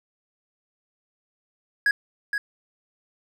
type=tone with echo; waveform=triangle; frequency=1661.2 Hz; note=G#6; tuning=in tune; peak=-15 dBFS; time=1.86-1.91 s; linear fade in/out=2 ms; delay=470 ms; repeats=1; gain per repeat=-6 dB; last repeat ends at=2.38 s; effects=none